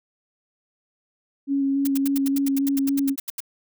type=tone with vibrato; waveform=sine; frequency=275.9 Hz; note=C#4; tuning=8 cents flat; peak=-19 dBFS; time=1.47-3.16 s; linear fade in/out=50 ms; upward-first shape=square; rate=3.5 Hz; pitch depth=12 cents each way
type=noise bursts; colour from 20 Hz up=blue; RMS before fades=-29 dBFS; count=16; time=1.85-3.404 s; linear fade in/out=5 ms; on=24 ms; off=78 ms
effects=none